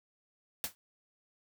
white noise with exponential decay, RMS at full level -31 dBFS, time 0.64-0.75 s, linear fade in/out 0 ms, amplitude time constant 22 ms, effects none

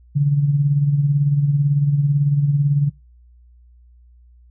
sine tone with tremolo, 143.5 Hz, D3, 40 cents flat, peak -11 dBFS, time 0.15-2.9 s, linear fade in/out 20 ms, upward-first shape sine, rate 18 Hz, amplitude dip 50%, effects noise-tail reverb RT60 0.3 s tail -26 dB re dry + added 60 Hz sine -46 dBFS peak until 4.5 s

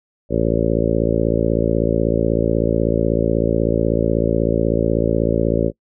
harmonic tone, 56.2 Hz, A1, 37 cents sharp, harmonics 1 / 2 / 3 / 4 / 5 / 6 / 7 / 8 / 9 / 10, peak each -24 / -24 / -24 / -24 / -24 / -24 / -24 / -24 / -24 / -24 dBFS, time 0.29-5.72 s, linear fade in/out 50 ms, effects noise-tail reverb RT60 0.1 s tail -23 dB re dry

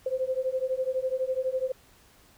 sine beating tone pair, 513 / 525 Hz, C5 / C5, -34 / +6 cents, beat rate 12 Hz, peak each -29 dBFS, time 0.06-1.72 s, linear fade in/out 5 ms, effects pink hiss -58 dBFS RMS until 2.37 s

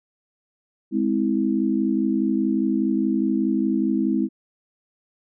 sine chord, Ab augmented, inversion none, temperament just, 207.7 / 259.6 / 324.5 Hz, Ab3 / C4 / E4, 0 / -13 / -27 cents, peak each -23 dBFS, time 0.91-4.29 s, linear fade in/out 50 ms, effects none

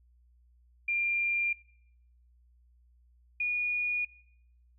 sine tone pair in turn, 2390 / 2447 Hz, D7 / D#7, +30 / -29 cents, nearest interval unison, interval 41 cents, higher second, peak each -27 dBFS, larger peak neither, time 0.88-1.53 / 3.4-4.05 s, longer neither, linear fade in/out 5 ms, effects noise-tail reverb RT60 0.8 s tail -22 dB re dry + added 60 Hz sine -60 dBFS peak until 4.78 s

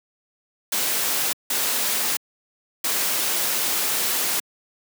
white noise bursts at uneven times, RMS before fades -23 dBFS, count 3, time 0.72-1.33 / 1.5-2.17 / 2.84-4.4 s, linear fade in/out 5 ms, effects high-pass 200 Hz 12 dB/octave

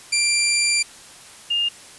15% pulse / sine tone pair in turn, 2366 / 2820 Hz, D7 / F7, +12 / +16 cents, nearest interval minor third, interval 304 cents, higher second, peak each -10 / -18 dBFS, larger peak first, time 0.12-0.83 / 1.5-1.69 s, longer first, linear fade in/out 10 ms, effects white hiss -43 dBFS RMS until 1.98 s + resampled to 24000 Hz

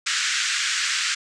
pink band-pass noise, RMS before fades -24 dBFS, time 0.06-1.15 s, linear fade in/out 10 ms, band 1400 to 7900 Hz, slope 48 dB/octave, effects none

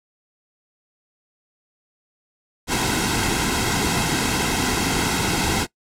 pink noise with comb filter, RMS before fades -21 dBFS, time 2.67-5.67 s, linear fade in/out 50 ms, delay 1.7 ms, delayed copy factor -0.65, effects noise-tail reverb RT60 0.1 s tail -20 dB re dry + low-pass 10000 Hz 12 dB/octave

